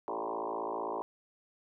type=tone with frequency modulation; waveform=sine; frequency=685 Hz; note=F5; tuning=34 cents flat; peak=-33 dBFS; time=0.08-1.02 s; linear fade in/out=0 ms; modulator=55.6 Hz; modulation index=6.4; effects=none